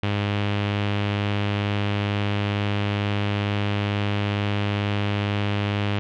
sawtooth tone with low-pass filter, 102.2 Hz, G#2, 27 cents flat, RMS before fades -24 dBFS, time 0.03-5.99 s, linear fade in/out 0 ms, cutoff 3000 Hz, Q 2.5, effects none

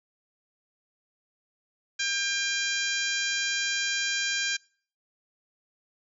harmonic tone with a mistuned harmonic, 799 Hz, G5, 33 cents sharp, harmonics 2 / 3 / 4 / 5 / 6 / 7 / 8 / 9, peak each -31 / -33 / -34 / -35 / -36 / -36 / -37 / -38 dBFS, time 1.99-4.57 s, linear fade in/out 10 ms, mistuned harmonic 9, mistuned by -24 cents, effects noise-tail reverb RT60 0.5 s tail -25 dB re dry

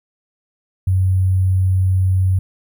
sine tone with sample-and-hold, 93.6 Hz, F#2, 20 cents sharp, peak -12 dBFS, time 0.87-2.39 s, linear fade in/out 5 ms, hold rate 11025 Hz, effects none

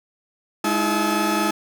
35% pulse tone cluster, 208.1 / 312.4 / 336.9 / 859 / 1286 Hz, G#3 / D#4 / E4 / A5 / E6, +4 / +7 / +38 / -42 / -43 cents, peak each -24 dBFS, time 0.64-1.51 s, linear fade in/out 5 ms, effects none

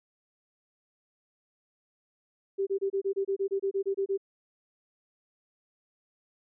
sine tone bursts, 391.6 Hz, G4, 2 cents flat, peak -25 dBFS, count 14, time 2.58-4.177 s, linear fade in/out 20 ms, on 89 ms, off 27 ms, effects none

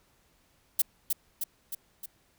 violet noise with echo, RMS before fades -23 dBFS, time 0.79-0.82 s, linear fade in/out 5 ms, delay 310 ms, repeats 4, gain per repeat -4 dB, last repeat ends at 2.06 s, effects pink hiss -67 dBFS RMS until 2.38 s

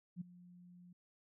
sine tone with ADSR envelope, 177.5 Hz, F3, 28 cents sharp, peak -38 dBFS, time 0.16-0.93 s, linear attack 50 ms, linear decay 10 ms, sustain -18 dB, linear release 6 ms, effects none

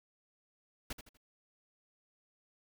pink noise with echo, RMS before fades -40 dBFS, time 0.9-0.93 s, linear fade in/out 5 ms, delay 81 ms, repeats 3, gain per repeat -9 dB, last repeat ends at 1.173 s, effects none

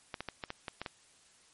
clicks, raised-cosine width 0.3 ms, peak -21 dBFS, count 8, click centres 0.142 / 0.206 / 0.287 / 0.438 / 0.504 / 0.682 / 0.816 / 0.862 s, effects white hiss -63 dBFS RMS until 1.53 s + MP3 48 kbps

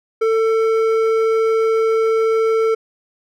triangle tone with hard clipping, 446.5 Hz, A4, 25 cents sharp, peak -15 dBFS, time 0.21-2.75 s, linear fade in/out 10 ms, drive 12 dB, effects none

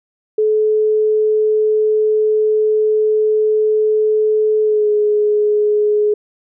sine tone with pitch glide, 430 to 419.9 Hz, A4 to G#4, -40 to +19 cents, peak -11 dBFS, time 0.38-6.14 s, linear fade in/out 5 ms, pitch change -41 cents, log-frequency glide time 4.63-4.89 s, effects none

